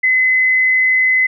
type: tone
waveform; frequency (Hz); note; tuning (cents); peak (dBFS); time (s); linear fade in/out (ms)
sine; 2033; B6; +50; -10; 0.03-1.27; 10
effects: none